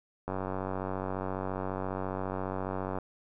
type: click train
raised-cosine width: 1 ms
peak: -20 dBFS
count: 257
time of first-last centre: 0.28-2.986 s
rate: 94.6 Hz
effects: none